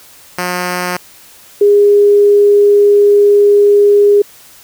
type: tone pair in turn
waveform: 5% pulse / sine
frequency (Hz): 179.4 / 409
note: F3 / G#4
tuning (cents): +47 / -26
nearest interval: octave + major second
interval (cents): 1427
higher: second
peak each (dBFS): -4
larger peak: neither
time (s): 0.38-0.97 / 1.61-4.22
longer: second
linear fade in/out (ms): 5
effects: white hiss -40 dBFS RMS until 4.63 s